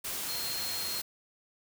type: tone in noise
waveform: sine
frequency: 4229 Hz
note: C8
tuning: 18 cents sharp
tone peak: -36 dBFS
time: 0.28-1.01 s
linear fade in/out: 10 ms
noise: white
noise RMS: -36 dBFS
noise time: 0.04-1.02 s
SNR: -3 dB
effects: none